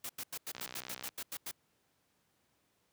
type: noise bursts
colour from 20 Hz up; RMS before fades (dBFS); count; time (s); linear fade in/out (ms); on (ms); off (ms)
white; -41; 11; 0.04-1.513; 5; 53; 89
type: click train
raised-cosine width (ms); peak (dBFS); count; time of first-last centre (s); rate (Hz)
0.2; -26; 35; 0.55-1.09; 63
effects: pink hiss -75 dBFS RMS until 2.92 s + high-pass 100 Hz 12 dB/octave